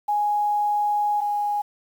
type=tone pair in turn; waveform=sine; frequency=830.6 / 826.1 Hz; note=G#5 / G#5; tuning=0 / -9 cents; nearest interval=unison; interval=9 cents; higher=first; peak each=-19 / -21 dBFS; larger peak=first; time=0.08-1.21 / 1.21-1.62 s; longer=first; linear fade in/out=10 ms; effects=8-bit